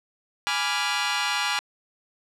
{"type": "chord", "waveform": "15% pulse", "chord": "G# diminished seventh", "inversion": "none", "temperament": "equal", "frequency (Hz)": [830.6, 987.8, 1174.7, 1396.9], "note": ["G#5", "B5", "D6", "F6"], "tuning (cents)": [0, 0, 0, 0], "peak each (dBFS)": [-22, -23, -24, -22], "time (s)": [0.47, 1.59], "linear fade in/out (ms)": 0, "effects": ["low-pass 8000 Hz 12 dB/octave"]}